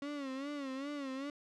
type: tone with vibrato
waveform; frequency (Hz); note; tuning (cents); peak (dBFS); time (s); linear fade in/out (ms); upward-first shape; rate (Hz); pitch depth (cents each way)
35% pulse; 277.2; C#4; 0; -37; 0.02-1.3; 2; sine; 2.5; 100
effects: low-pass 5000 Hz 12 dB/octave